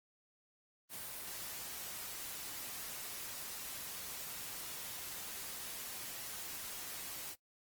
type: noise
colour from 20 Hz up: white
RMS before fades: -45 dBFS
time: 0.89-7.36 s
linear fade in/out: 50 ms
effects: noise-tail reverb RT60 0.1 s tail -18 dB re dry + Opus 24 kbps